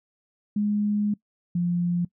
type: tone pair in turn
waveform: sine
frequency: 207.7 / 174.65 Hz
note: G#3 / F3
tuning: 0 / 0 cents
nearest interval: minor third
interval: 300 cents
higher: first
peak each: -21 dBFS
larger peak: neither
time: 0.56-1.14 / 1.55-2.05 s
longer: first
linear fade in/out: 5 ms
effects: noise-tail reverb RT60 0.1 s tail -21 dB re dry